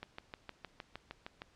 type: click train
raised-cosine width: 0.3 ms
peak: -27 dBFS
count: 10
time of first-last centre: 0.03-1.419 s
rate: 6.48 Hz
effects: pink hiss -67 dBFS RMS until 1.55 s + low-pass 6000 Hz 12 dB/octave